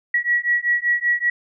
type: beating tone pair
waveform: sine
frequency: 1922 / 1927.2 Hz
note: B6 / B6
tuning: -48 / -43 cents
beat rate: 5.2 Hz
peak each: -20 / -20 dBFS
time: 0.14-1.3 s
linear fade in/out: 5 ms
effects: none

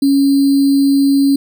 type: tone with sample-and-hold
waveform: sine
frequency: 277.2 Hz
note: C#4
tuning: in tune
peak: -8 dBFS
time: 0.02-1.36 s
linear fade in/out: 5 ms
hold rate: 4410 Hz
effects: none

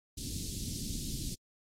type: band-stop noise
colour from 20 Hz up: pink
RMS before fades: -38 dBFS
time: 0.17-1.35 s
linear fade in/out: 10 ms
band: 290 to 4000 Hz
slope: 24 dB/octave
effects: low-pass 11000 Hz 12 dB/octave + AAC 48 kbps

